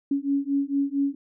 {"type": "beating tone pair", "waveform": "sine", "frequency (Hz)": [277.2, 281.6], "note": ["C#4", "C#4"], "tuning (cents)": [0, 27], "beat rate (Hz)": 4.4, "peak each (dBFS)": -25, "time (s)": [0.11, 1.15], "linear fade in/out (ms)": 5, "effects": []}